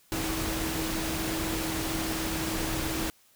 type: tone in noise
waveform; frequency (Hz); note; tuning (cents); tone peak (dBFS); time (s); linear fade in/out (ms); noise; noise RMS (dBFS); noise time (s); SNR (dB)
sine; 321.8; E4; -42; -33; 0.12-3.1; 0; pink; -32; 0.12-3.1; -4
effects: white hiss -62 dBFS RMS until 3.35 s

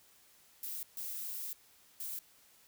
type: noise bursts at uneven times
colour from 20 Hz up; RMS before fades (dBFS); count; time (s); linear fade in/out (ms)
violet; -41; 3; 0.63-0.83 / 0.97-1.53 / 2-2.19; 2
effects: white hiss -64 dBFS RMS until 2.67 s

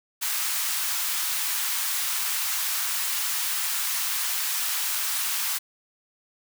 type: high-pass noise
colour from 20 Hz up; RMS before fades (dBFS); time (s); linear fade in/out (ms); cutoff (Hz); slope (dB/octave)
white; -27; 0.21-5.59; 20; 920; 24
effects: none

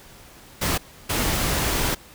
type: noise bursts at uneven times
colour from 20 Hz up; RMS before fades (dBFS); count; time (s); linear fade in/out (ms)
pink; -23; 2; 0.61-0.78 / 1.09-1.95; 10
effects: pink hiss -47 dBFS RMS until 2.14 s

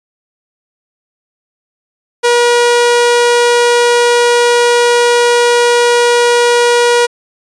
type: tone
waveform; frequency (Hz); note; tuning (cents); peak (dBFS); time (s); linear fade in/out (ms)
sawtooth; 479.8; A#4; +50; -3; 2.23-7.07; 20
effects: resampled to 22050 Hz

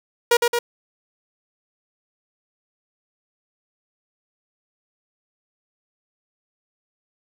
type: tone with echo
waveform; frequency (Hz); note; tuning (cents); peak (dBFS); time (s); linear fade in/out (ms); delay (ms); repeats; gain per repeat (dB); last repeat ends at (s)
sawtooth; 476; A#4; +36; -9; 0.31-0.37; 5; 110; 2; -3; 0.59
effects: none

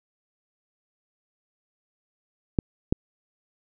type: clicks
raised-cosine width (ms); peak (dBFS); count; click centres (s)
3; -7; 2; 2.588 / 2.925
effects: none

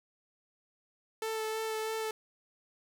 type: tone with vibrato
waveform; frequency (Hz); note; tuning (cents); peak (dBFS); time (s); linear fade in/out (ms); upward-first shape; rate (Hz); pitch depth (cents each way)
sawtooth; 440; A4; 0; -29; 1.22-2.11; 2; sine; 3.1; 14
effects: none

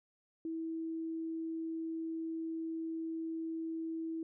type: tone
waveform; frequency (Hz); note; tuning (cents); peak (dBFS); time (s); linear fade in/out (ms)
sine; 325.3; E4; -23; -36; 0.45-4.23; 2
effects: none

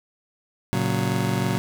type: chord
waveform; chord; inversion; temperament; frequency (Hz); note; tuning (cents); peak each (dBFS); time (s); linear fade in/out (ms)
30% pulse; F# major; first; just; 115.62 / 138.75 / 185; A#2 / C#3 / F#3; -14 / +2 / 0; -23 / -24 / -23; 0.73-1.58; 0
effects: none

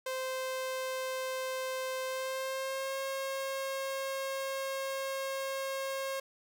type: tone with pitch glide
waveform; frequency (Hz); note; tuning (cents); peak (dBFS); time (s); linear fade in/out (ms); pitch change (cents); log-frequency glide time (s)
sawtooth; 520 to 539.6; C5 to C#5; -11 to -47; -30; 0.06-6.2; 5; +64; 2.06-2.97
effects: none

